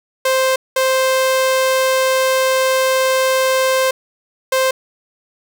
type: tone bursts at uneven times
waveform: sawtooth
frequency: 523.3 Hz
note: C5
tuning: in tune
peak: -9 dBFS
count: 3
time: 0.25-0.56 / 0.76-3.91 / 4.52-4.71 s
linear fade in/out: 5 ms
effects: none